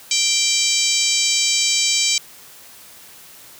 harmonic tone, 783 Hz, G5, 2 cents flat, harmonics 3 / 4 / 5 / 6 / 7 / 8 / 9 / 10, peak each -24 / -24 / -24 / -24 / -24 / -24 / -24 / -24 dBFS, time 0.11-2.18 s, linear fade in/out 2 ms, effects white hiss -43 dBFS RMS until 3.59 s + high-pass 60 Hz 12 dB/octave

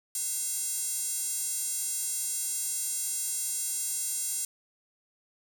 square tone with high-pass filter, 300.8 Hz, D4, 42 cents sharp, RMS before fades -32 dBFS, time 0.15-4.45 s, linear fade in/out 2 ms, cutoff 8200 Hz, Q 2.4, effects none

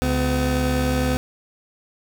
25% pulse tone pair together, 71.1 / 253.4 Hz, C#2 / B3, +45 / +45 cents, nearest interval octave + minor seventh, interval 2200 cents, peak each -18 dBFS, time 0.02-1.17 s, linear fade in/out 0 ms, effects none

